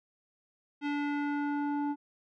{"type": "tone with low-pass filter sweep", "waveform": "square", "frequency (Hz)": 289.6, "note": "D4", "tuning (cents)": -24, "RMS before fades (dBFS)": -32, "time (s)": [0.81, 1.96], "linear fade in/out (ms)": 50, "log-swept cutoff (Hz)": [2800, 850], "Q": 1.5, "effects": []}